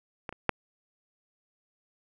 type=clicks; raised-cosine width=0.5 ms; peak=-20 / -27 / -7 dBFS; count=3; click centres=0.292 / 0.326 / 0.493 s; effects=none